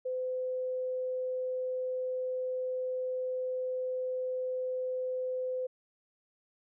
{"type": "tone", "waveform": "sine", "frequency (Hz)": 510, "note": "C5", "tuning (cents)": -44, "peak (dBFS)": -31, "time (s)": [0.05, 5.67], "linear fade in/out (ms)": 10, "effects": []}